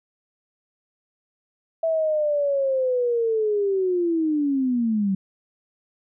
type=linear sweep; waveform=sine; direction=down; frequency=658 to 188.1 Hz; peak=-19 dBFS; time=1.83-5.15 s; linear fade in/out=5 ms; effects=none